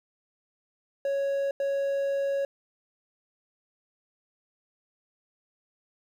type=tone bursts at uneven times; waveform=triangle; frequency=554.4 Hz; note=C#5; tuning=in tune; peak=-23 dBFS; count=2; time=1.05-1.51 / 1.6-2.45 s; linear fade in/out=2 ms; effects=10-bit